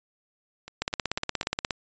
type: two click trains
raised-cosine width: 0.2 ms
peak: -23 / -9 dBFS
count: 4 / 16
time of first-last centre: 0.68-1.43 / 0.82-1.708 s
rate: 4 / 16.9 Hz
effects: resampled to 16000 Hz